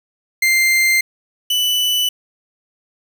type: tone pair in turn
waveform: 40% pulse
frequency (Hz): 2093 / 2981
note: C7 / F#7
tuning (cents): 0 / +12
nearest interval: tritone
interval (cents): 612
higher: second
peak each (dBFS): -11 / -14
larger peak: first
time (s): 0.42-1.01 / 1.5-2.09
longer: neither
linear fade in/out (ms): 5
effects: 7-bit